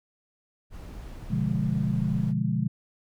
brown noise, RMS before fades -40 dBFS, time 0.7-2.34 s, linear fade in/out 50 ms
sine chord, B diminished seventh, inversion none, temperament equal, 123.47 / 146.83 / 174.61 / 207.7 Hz, B2 / D3 / F3 / Ab3, 0 / 0 / 0 / 0 cents, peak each -29 dBFS, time 1.3-2.68 s, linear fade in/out 10 ms
effects none

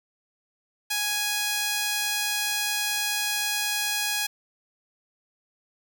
sawtooth tone with high-pass filter, 830.6 Hz, G#5, in tune, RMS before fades -27 dBFS, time 0.9-4.27 s, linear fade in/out 10 ms, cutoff 2200 Hz, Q 0.61, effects none

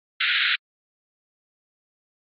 pink band-pass noise, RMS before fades -22 dBFS, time 0.2-0.56 s, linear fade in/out 10 ms, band 1400 to 4000 Hz, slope 96 dB/octave, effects AAC 64 kbps

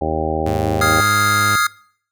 harmonic tone, 78.9 Hz, D#2, 25 cents sharp, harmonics 1 / 2 / 3 / 4 / 5 / 6 / 7 / 8 / 9 / 10, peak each -25 / -29 / -29 / -26 / -25 / -30 / -25 / -30 / -30 / -24 dBFS, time 0.01-1.01 s, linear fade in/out 5 ms
sawtooth tone, 103.83 Hz, G#2, in tune, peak -18 dBFS, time 0.46-1.56 s, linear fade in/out 5 ms
square chord, F minor seventh, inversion third, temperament equal, 1244.5 / 1396.9 / 1661.2 / 2093 Hz, Eb6 / F6 / Ab6 / C7, 0 / 0 / 0 / 0 cents, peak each -18 / -19 / -24 / -24 dBFS, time 0.81-1.67 s, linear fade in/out 5 ms
effects noise-tail reverb RT60 0.6 s tail -23 dB re dry

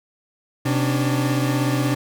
40% pulse tone cluster, 128.7 / 283 / 299.5 Hz, C3 / C#4 / D4, -28 / +36 / +34 cents, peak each -20 / -24 / -24 dBFS, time 0.65-1.95 s, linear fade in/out 10 ms, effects none

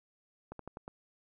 slowing click train, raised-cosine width 1 ms, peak -29 dBFS, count 5, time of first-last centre 0.52-0.879 s, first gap 73 ms, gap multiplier 1.14, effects none

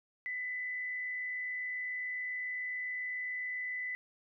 sine tone with frequency modulation, 2000 Hz, B6, 21 cents sharp, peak -35 dBFS, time 0.26-3.95 s, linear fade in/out 0 ms, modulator 72.8 Hz, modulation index 0.41, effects none

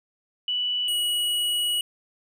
sine / square tone pair in turn, 2960 / 2918 Hz, F#7 / F#7, 0 / -25 cents, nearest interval unison, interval 25 cents, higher first, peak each -23 dBFS, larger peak neither, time 0.48-0.88 / 0.88-1.81 s, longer second, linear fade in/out 2 ms, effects none

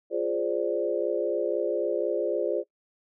sine chord, D half-diminished seventh, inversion first, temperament equal, 349.2 / 415.3 / 523.3 / 587.3 Hz, F4 / Ab4 / C5 / D5, 0 / 0 / 0 / 0 cents, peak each -30 dBFS, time 0.1-2.64 s, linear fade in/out 50 ms, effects noise-tail reverb RT60 0.1 s tail -22 dB re dry

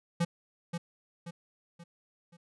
square tone with echo, 170.8 Hz, F3, 38 cents flat, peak -26 dBFS, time 0.2-0.25 s, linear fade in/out 10 ms, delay 530 ms, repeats 4, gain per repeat -7 dB, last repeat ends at 2.37 s, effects resampled to 24000 Hz

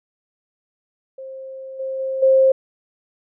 sine tone with level steps, 530 Hz, C5, 22 cents sharp, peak -31 / -23 / -21 / -10 dBFS, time 1.18-2.52 s, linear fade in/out 5 ms, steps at 1.79 / 1.99 / 2.22 s, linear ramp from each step 10 ms, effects none

